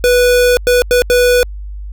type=tone bursts at uneven times; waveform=square; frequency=491.9 Hz; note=B4; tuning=7 cents flat; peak=-8 dBFS; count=4; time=0.04-0.57 / 0.67-0.82 / 0.91-1.02 / 1.1-1.43 s; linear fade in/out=0 ms; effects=added 50 Hz sine -23 dBFS peak until 1.92 s